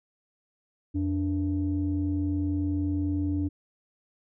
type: tone pair together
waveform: sine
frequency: 87.31 / 291 Hz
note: F2 / D4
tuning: 0 / -16 cents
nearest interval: octave + major sixth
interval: 2084 cents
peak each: -27 / -26 dBFS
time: 0.94-3.49 s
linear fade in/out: 20 ms
effects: tanh soft clip ceiling -19 dBFS